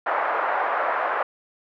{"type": "band-pass noise", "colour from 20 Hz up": "pink", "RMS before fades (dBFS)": -24, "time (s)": [0.06, 1.23], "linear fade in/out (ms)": 5, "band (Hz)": [600, 1600], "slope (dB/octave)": 24, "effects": []}